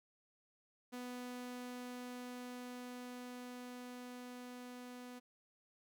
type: tone with level ramp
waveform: sawtooth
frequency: 247.6 Hz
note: B3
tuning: 5 cents sharp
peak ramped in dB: -40 to -45 dBFS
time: 0.92-5.2 s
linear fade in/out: 20 ms
effects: none